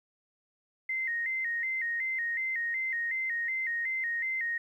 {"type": "tone with vibrato", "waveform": "sine", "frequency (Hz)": 1967, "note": "B6", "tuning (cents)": -7, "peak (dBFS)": -29, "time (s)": [0.89, 4.58], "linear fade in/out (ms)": 5, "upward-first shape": "square", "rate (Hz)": 2.7, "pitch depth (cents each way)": 92, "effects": ["11-bit"]}